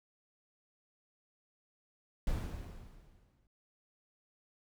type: noise with exponential decay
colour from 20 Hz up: brown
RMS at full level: -33 dBFS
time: 2.27-3.47 s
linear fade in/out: 2 ms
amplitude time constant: 260 ms
effects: none